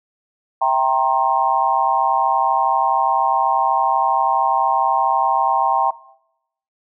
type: chord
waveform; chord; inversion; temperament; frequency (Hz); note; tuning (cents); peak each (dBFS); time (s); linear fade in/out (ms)
sine; C dominant seventh; first; equal with one note detuned; 659.3 / 784 / 932.3 / 1064.8; E5 / G5 / Bb5 / C6; 0 / 0 / 0 / +30; -24 / -18 / -18 / -20; 0.61-5.91; 10
effects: noise-tail reverb RT60 0.8 s tail -20 dB re dry